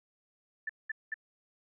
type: tone bursts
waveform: sine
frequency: 1761 Hz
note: A6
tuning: 1 cent sharp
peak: -32 dBFS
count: 3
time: 0.67-1.142 s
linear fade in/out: 5 ms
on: 24 ms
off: 200 ms
effects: none